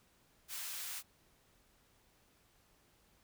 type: high-pass noise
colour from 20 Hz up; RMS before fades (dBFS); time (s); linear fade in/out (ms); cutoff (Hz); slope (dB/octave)
white; -43; 0.48-1.03; 50; 1100; 12
effects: pink hiss -70 dBFS RMS until 3.23 s